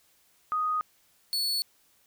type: tone pair in turn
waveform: sine / 40% pulse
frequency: 1245 / 4420 Hz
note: D#6 / C#8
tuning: +1 / -6 cents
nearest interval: octave + minor seventh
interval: 2193 cents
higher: second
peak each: -25 dBFS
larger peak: neither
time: 0.52-0.81 / 1.33-1.62 s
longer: neither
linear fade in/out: 0 ms
effects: white hiss -65 dBFS RMS until 2.06 s